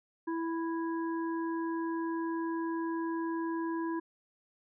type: harmonic tone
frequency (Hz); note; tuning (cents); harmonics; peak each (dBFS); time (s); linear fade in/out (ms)
330; E4; +2; 1 / 3 / 5; -32 / -39 / -46; 0.27-4; 10
effects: none